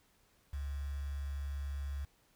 sine tone with quantisation, 70.3 Hz, C#2, 25 cents sharp, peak -36 dBFS, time 0.53-2.05 s, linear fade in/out 5 ms, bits 9, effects pink hiss -70 dBFS RMS until 2.35 s

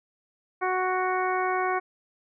harmonic tone, 370 Hz, F#4, in tune, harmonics 1 / 2 / 3 / 4 / 5 / 6, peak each -29 / -28 / -29 / -33 / -37 / -36 dBFS, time 0.61-1.8 s, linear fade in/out 20 ms, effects none

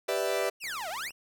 40% pulse chord, E minor seventh, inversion first, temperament equal, 392 / 493.9 / 587.3 / 659.3 Hz, G4 / B4 / D5 / E5, 0 / 0 / 0 / 0 cents, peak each -32 dBFS, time 0.08-0.5 s, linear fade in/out 10 ms
sawtooth exponential two-way sweep, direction down then up, 2960 to 610 to 2960 Hz, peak -30 dBFS, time 0.6-1.12 s, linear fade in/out 50 ms, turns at 0.89 s
click train, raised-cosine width 0.5 ms, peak -37 dBFS, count 34, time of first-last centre 0.64-1.107 s, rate 70.7 Hz
effects none

